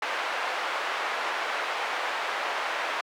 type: band-pass noise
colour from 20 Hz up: pink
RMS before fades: -30 dBFS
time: 0.02-3.01 s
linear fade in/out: 5 ms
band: 710 to 2300 Hz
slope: 12 dB/octave
effects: high-pass 400 Hz 12 dB/octave